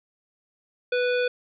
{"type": "harmonic tone", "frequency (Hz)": 493.9, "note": "B4", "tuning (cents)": 0, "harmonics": [1, 3, 5, 7, 9], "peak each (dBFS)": [-22, -29, -32, -37, -43], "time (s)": [0.92, 1.28], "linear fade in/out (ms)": 5, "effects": []}